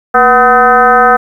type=tone with frequency modulation; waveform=sine; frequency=1007 Hz; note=B5; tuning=33 cents sharp; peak=-3 dBFS; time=0.14-1.17 s; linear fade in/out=10 ms; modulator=260 Hz; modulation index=2.1; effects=7-bit